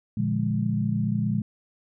sine chord, Bb dominant seventh, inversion none, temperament equal with one note detuned, 116.54 / 146.83 / 173.21 / 207.7 Hz, Bb2 / D3 / F3 / Ab3, 0 / 0 / -14 / 0 cents, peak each -27 / -30 / -30 / -26 dBFS, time 0.17-1.42 s, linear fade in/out 5 ms, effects none

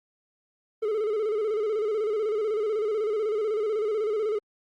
triangle tone with vibrato, 428.2 Hz, A4, 47 cents flat, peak -22 dBFS, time 0.82-4.39 s, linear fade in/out 10 ms, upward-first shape square, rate 16 Hz, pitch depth 62 cents each way, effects Opus 24 kbps

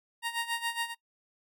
15% pulse tone with tremolo, 932.3 Hz, A#5, in tune, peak -22 dBFS, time 0.22-0.95 s, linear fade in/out 50 ms, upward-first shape sine, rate 7.2 Hz, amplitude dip 80%, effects noise-tail reverb RT60 0.1 s tail -21 dB re dry

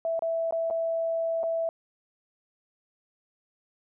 sine tone with dropouts, 659.3 Hz, E5, in tune, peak -25 dBFS, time 0.05-1.69 s, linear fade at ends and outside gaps 1 ms, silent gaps 0.193-0.222 / 0.509-0.524 / 0.701-0.708 / 1.432-1.437 s, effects none

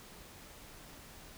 silence, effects pink hiss -53 dBFS RMS until 1.37 s

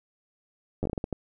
slowing click train, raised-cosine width 2 ms, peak -16 dBFS, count 9, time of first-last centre 0.83-1.127 s, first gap 10 ms, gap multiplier 1.36, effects none

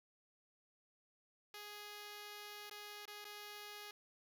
5% pulse tone with dropouts, 415.3 Hz, G#4, in tune, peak -38 dBFS, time 1.54-3.91 s, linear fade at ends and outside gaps 2 ms, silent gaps 2.697-2.711 / 3.055-3.078 / 3.244-3.251 s, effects none

